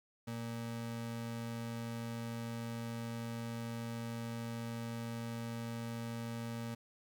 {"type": "ring-modulated tone", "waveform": "square", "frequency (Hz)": 174.61, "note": "F3", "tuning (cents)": 0, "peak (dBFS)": -37, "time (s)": [0.27, 6.75], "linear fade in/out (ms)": 10, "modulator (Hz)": 56.7, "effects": ["11-bit"]}